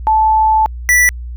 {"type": "tone pair in turn", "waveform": ["sine", "square"], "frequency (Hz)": [873, 1965.5], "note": ["A5", "B6"], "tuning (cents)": [-14, -9], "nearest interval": "octave + major second", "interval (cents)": 1405, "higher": "second", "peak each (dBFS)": -8, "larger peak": "neither", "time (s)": [[0.07, 0.66], [0.89, 1.09]], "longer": "first", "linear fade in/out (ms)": 0, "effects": ["added 60 Hz sine -23 dBFS peak until 1.36 s"]}